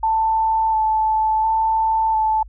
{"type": "tone with vibrato", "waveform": "sine", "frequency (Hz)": 880, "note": "A5", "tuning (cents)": 0, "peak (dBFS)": -15, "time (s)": [0.03, 2.43], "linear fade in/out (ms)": 5, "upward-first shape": "square", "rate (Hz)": 0.71, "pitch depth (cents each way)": 13, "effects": ["added 50 Hz sine -37 dBFS peak until 2.48 s"]}